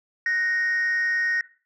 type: tone pair together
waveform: sine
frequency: 1491.9 / 1864.7 Hz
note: F#6 / A#6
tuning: +14 / 0 cents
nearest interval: major third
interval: 386 cents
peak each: -29 / -20 dBFS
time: 0.26-1.41 s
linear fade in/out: 2 ms
effects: noise-tail reverb RT60 0.4 s tail -18 dB re dry + tanh soft clip ceiling -18 dBFS